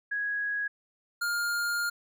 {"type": "tone pair in turn", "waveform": ["sine", "square"], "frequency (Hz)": [1661.2, 1409.9], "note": ["G#6", "F6"], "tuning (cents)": [0, 16], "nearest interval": "minor third", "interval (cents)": 284, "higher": "first", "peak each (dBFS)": -28, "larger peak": "neither", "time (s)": [[0.11, 0.68], [1.21, 1.9]], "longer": "second", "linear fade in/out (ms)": 10, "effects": []}